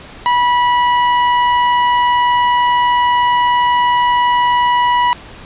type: tone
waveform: 40% pulse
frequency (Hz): 975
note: B5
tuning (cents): -23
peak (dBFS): -9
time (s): 0.26-5.13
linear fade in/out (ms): 0
effects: pink hiss -35 dBFS RMS until 5.45 s + resampled to 8000 Hz